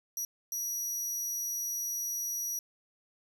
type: tone bursts at uneven times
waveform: sawtooth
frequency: 5800 Hz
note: F#8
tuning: 35 cents flat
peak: -30 dBFS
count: 2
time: 0.17-0.25 / 0.52-2.59 s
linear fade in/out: 2 ms
effects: none